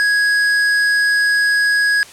sine tone with tanh clipping, 1661.2 Hz, G#6, in tune, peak -14 dBFS, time 0-2.03 s, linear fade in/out 0 ms, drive 14 dB, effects white hiss -39 dBFS RMS until 2.12 s + low-pass 9000 Hz 12 dB/octave

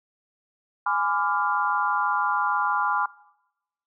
sine chord, G# diminished seventh, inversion none, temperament equal with one note detuned, 830.6 / 1008.5 / 1174.7 / 1396.9 Hz, G#5 / B5 / D6 / F6, 0 / +36 / 0 / 0 cents, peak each -27 / -26 / -27 / -27 dBFS, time 0.86-3.06 s, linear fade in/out 5 ms, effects noise-tail reverb RT60 0.9 s tail -21 dB re dry

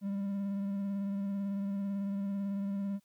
triangle tone with vibrato, 198.5 Hz, G3, 22 cents sharp, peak -30 dBFS, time 0.01-3 s, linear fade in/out 50 ms, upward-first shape sine, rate 18 Hz, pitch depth 24 cents each way, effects white hiss -75 dBFS RMS until 3.04 s

